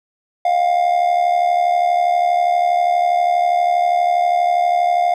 triangle tone with amplitude modulation, 706 Hz, F5, 19 cents sharp, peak -8 dBFS, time 0.45-5.14 s, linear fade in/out 5 ms, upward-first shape sine, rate 72.4 Hz, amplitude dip 65%, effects none

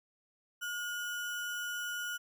sine tone with sample-and-hold, 1436 Hz, F6, 48 cents sharp, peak -35 dBFS, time 0.61-2.18 s, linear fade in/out 20 ms, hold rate 4410 Hz, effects none

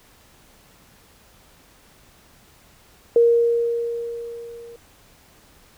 sine tone with level ramp, 468.7 Hz, A#4, 9 cents sharp, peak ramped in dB -10 to -38 dBFS, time 3.16-4.76 s, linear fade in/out 2 ms, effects pink hiss -53 dBFS RMS until 5.77 s

